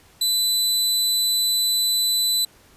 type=tone; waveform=sawtooth; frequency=4000 Hz; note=B7; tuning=21 cents sharp; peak=-15 dBFS; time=0.21-2.45 s; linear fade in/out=5 ms; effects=pink hiss -53 dBFS RMS until 2.76 s + resampled to 32000 Hz